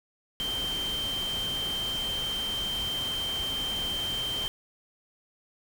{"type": "tone in noise", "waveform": "sine", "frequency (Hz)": 3136, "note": "G7", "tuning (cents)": 0, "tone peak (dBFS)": -29, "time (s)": [0.4, 4.48], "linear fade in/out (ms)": 0, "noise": "pink", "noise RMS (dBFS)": -38, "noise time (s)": [0.4, 4.48], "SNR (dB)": 6, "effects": []}